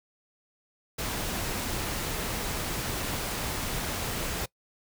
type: noise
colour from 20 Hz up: pink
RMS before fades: -32 dBFS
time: 0.98-4.46 s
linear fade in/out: 10 ms
effects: noise-tail reverb RT60 0.1 s tail -23 dB re dry

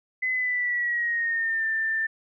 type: tone with pitch glide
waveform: sine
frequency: 2026 to 1784.2 Hz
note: B6 to A6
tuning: +44 to +24 cents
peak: -23 dBFS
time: 0.22-2.07 s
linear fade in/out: 10 ms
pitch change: -220 cents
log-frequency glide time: 0.32-1.66 s
effects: none

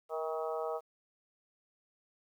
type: harmonic tone with a mistuned harmonic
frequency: 159.4 Hz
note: D#3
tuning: 42 cents sharp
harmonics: 3 / 4 / 5 / 6 / 7 / 8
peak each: -37 / -38 / -42 / -47 / -46 / -44 dBFS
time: 0.09-0.81 s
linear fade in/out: 50 ms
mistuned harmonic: 3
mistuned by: -20 cents
effects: 11-bit

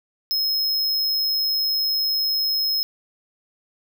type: tone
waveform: square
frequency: 5150 Hz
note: E8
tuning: 41 cents flat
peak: -20 dBFS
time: 0.31-2.83 s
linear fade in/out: 0 ms
effects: none

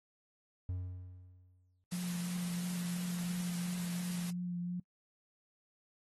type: tone with exponential decay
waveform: triangle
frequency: 91 Hz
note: F#2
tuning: 28 cents flat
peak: -32 dBFS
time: 0.69-1.84 s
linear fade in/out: 0 ms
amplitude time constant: 250 ms
type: noise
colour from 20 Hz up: white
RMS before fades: -46 dBFS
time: 1.91-4.31 s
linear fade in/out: 10 ms
type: tone with vibrato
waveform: sine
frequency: 176.6 Hz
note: F3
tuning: 20 cents sharp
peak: -35 dBFS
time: 1.92-4.8 s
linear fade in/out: 5 ms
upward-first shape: triangle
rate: 2.9 Hz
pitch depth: 21 cents each way
effects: noise-tail reverb RT60 0.1 s tail -23 dB re dry + AAC 32 kbps

